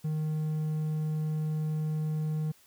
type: tone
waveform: triangle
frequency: 154.8 Hz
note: D#3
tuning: 9 cents flat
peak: -26 dBFS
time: 0.04-2.52 s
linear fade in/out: 10 ms
effects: white hiss -61 dBFS RMS until 2.66 s